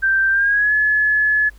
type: tone with pitch glide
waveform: sine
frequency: 1568 to 1709.9 Hz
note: G6 to A6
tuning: 0 to -50 cents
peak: -13 dBFS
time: 0.02-1.5 s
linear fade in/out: 20 ms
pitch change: +150 cents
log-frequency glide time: 0.3-0.73 s
effects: added 50 Hz sine -41 dBFS peak until 1.58 s + pink hiss -54 dBFS RMS until 1.58 s